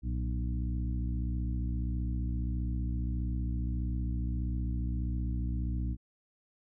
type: harmonic tone with a mistuned harmonic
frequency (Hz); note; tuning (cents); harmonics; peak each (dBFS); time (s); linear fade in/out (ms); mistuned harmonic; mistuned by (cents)
61.6; B1; -4; 1 / 2 / 3 / 4 / 5; -31 / -37 / -41 / -43 / -45; 0.02-5.97; 50; 2; -95
effects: none